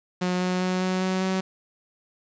sawtooth tone with pitch steps, 181 / 182.47 / 183.95 / 185.44 / 186.95 / 188.47 Hz, F#3 / F#3 / F#3 / F#3 / F#3 / F#3, -38 / -24 / -10 / +4 / +18 / +32 cents, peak -19 dBFS, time 0.21-1.41 s, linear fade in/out 10 ms, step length 200 ms, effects resampled to 16000 Hz + 8-bit

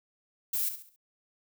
violet noise with echo, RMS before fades -30 dBFS, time 0.53-0.69 s, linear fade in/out 5 ms, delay 68 ms, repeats 4, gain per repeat -9 dB, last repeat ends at 0.962 s, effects none

